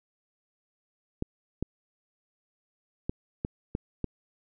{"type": "clicks", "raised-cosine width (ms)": 3, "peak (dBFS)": -16, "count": 6, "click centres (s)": [1.224, 1.626, 3.095, 3.449, 3.751, 4.043], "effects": []}